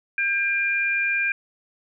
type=tone pair together; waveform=sine; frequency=1600 / 2397 Hz; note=G6 / D7; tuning=+35 / +35 cents; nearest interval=perfect fifth; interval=700 cents; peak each=-24 / -22 dBFS; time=0.18-1.32 s; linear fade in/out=2 ms; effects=none